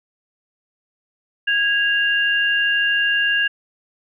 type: tone pair together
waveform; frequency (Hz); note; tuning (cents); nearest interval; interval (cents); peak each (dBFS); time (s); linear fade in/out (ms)
sine; 1647.9 / 2794; G#6 / F7; -14 / 0; major sixth; 914; -17 / -20; 1.47-3.48; 10
effects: none